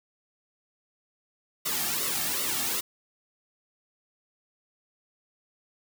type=noise with flanger; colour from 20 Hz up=white; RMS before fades=-29 dBFS; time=1.65-2.81 s; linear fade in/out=10 ms; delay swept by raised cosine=1.2 to 2.06 ms; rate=2.6 Hz; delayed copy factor=-0.75; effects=none